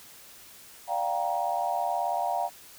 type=chord; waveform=sine; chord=G minor seventh; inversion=second; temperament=just; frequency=588 / 705.6 / 784 / 940.8 Hz; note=D5 / F5 / G5 / Bb5; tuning=+2 / +18 / 0 / +16 cents; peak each=-35 / -29 / -31 / -32 dBFS; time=0.87-2.5 s; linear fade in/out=50 ms; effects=white hiss -50 dBFS RMS until 2.78 s